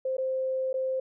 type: tone with dropouts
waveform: sine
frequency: 523 Hz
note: C5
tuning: 1 cent flat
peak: -26 dBFS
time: 0.05-1 s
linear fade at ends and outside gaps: 5 ms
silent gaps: 0.169-0.181 / 0.73-0.74 s
effects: none